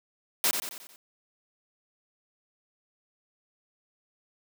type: noise with echo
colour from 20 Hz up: white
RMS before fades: -24 dBFS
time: 0.44-0.51 s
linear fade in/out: 0 ms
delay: 90 ms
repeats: 5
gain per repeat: -6 dB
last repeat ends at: 0.96 s
effects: high-pass 200 Hz 12 dB/octave